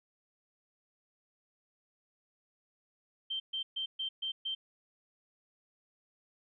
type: tone bursts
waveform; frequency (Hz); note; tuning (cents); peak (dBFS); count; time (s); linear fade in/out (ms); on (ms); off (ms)
sine; 3134; G7; -1; -33; 6; 3.3-4.55; 10; 100; 130
effects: none